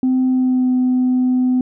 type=tone with pitch glide; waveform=sine; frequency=257.6 to 253.3 Hz; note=C4 to B3; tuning=-27 to +44 cents; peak=-11 dBFS; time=0.03-1.61 s; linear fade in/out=2 ms; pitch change=-29 cents; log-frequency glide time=0.28-0.71 s; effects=tanh soft clip ceiling -10 dBFS